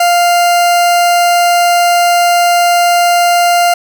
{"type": "tone", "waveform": "40% pulse", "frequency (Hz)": 698.5, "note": "F5", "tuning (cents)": 0, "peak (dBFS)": -6, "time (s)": [0, 3.74], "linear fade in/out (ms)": 5, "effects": []}